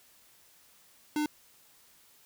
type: tone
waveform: square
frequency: 300 Hz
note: D4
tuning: 37 cents sharp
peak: -28 dBFS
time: 1.16-1.26 s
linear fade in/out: 2 ms
effects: white hiss -61 dBFS RMS until 2.25 s